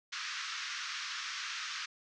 pink band-pass noise, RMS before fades -40 dBFS, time 0.12-1.86 s, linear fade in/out 10 ms, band 1200 to 6300 Hz, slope 48 dB/octave, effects none

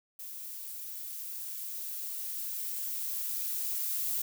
violet noise with level ramp, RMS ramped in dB -43 to -32 dBFS, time 0.19-4.22 s, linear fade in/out 5 ms, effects none

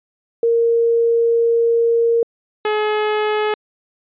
sine / sawtooth tone pair in turn, 464.3 / 425 Hz, A#4 / G#4, -7 / +40 cents, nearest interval major second, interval 153 cents, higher first, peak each -12 dBFS, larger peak neither, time 0.43-2.23 / 2.65-3.54 s, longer first, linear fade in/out 2 ms, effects resampled to 8000 Hz

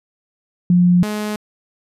sine / sawtooth tone pair in turn, 177.4 / 211 Hz, F3 / G#3, +27 / +28 cents, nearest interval minor third, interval 301 cents, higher second, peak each -9 / -17 dBFS, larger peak first, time 0.7-1.03 / 1.03-1.36 s, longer neither, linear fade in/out 2 ms, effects resampled to 32000 Hz

